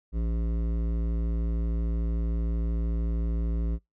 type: tone with hard clipping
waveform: triangle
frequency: 56.6 Hz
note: A1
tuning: 50 cents sharp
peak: -27 dBFS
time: 0.12-3.79 s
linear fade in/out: 50 ms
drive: 17 dB
effects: noise-tail reverb RT60 0.2 s tail -26 dB re dry